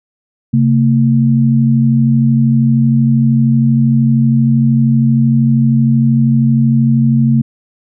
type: tone pair together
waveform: sine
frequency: 134.32 / 227.2 Hz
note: C3 / A#3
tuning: +46 / -44 cents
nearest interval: major sixth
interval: 910 cents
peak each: -10 dBFS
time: 0.53-7.42 s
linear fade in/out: 10 ms
effects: none